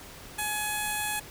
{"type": "tone with notch filter", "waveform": "5% pulse", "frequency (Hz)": 844, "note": "G#5", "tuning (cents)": 28, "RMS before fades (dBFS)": -31, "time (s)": [0.38, 1.2], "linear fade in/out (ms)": 10, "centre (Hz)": 5200, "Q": 0.73, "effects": ["pink hiss -46 dBFS RMS until 1.3 s"]}